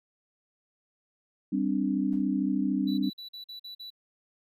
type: chord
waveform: sine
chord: G suspended fourth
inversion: none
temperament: equal with one note detuned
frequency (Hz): 196 / 260.3 / 293.7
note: G3 / C4 / D4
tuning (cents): 0 / -9 / 0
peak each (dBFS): -29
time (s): 1.52-3.1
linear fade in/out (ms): 10
type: noise with exponential decay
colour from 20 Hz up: brown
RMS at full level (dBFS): -46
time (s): 2.12-2.34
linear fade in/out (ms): 5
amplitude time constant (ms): 47
type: tone bursts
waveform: triangle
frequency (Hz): 3951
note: B7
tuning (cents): 0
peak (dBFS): -38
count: 7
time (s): 2.87-3.904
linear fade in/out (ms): 10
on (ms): 110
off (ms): 44
effects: none